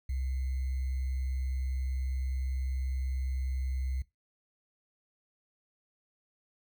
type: tone with sample-and-hold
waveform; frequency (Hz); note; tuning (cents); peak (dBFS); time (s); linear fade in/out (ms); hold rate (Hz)
sine; 65.1; C2; -8; -30; 0.09-4.02; 5; 2100
effects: noise-tail reverb RT60 0.2 s tail -20 dB re dry